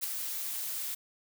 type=noise with ADSR envelope; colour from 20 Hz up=blue; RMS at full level=-30 dBFS; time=0.01-0.95 s; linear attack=31 ms; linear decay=5 ms; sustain=-6 dB; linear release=10 ms; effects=none